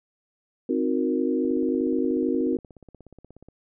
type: chord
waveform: sine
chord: C half-diminished seventh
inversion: none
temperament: equal with one note detuned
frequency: 261.6 / 311.1 / 364.3 / 466.2 Hz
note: C4 / Eb4 / Gb4 / Bb4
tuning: 0 / 0 / -27 / 0 cents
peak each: -25 / -27 / -27 / -29 dBFS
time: 0.69-2.57 s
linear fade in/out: 5 ms
type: click train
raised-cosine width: 2 ms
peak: -33 dBFS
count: 35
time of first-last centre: 1.45-3.486 s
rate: 16.7 Hz
effects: none